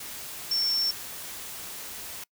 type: tone in noise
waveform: sine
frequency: 5430 Hz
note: F8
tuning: 50 cents flat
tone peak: -23 dBFS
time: 0.51-0.91 s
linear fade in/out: 5 ms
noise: white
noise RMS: -39 dBFS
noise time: 0-2.24 s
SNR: +13 dB
effects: noise-tail reverb RT60 0.1 s tail -25 dB re dry